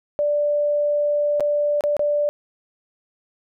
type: tone with dropouts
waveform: sine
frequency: 587.3 Hz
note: D5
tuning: in tune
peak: -17 dBFS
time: 0.19-2.29 s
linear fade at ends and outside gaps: 0 ms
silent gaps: 1.398-1.406 / 1.808-1.838 / 1.967-1.994 s
effects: none